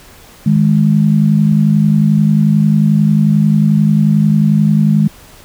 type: tone pair together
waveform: sine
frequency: 156.46 / 207.7 Hz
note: D#3 / G#3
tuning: +10 / 0 cents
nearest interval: perfect fourth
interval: 490 cents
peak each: -10 dBFS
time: 0.46-5.08 s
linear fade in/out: 5 ms
effects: pink hiss -40 dBFS RMS until 5.44 s